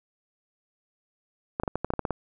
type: clicks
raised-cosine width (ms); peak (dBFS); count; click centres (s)
1; -13; 10; 1.599 / 1.635 / 1.678 / 1.756 / 1.846 / 1.904 / 1.937 / 1.993 / 2.052 / 2.107
effects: none